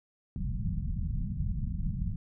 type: low-pass noise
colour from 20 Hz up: pink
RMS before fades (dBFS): -32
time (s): 0.36-2.16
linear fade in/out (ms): 2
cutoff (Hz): 200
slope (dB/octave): 48
effects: none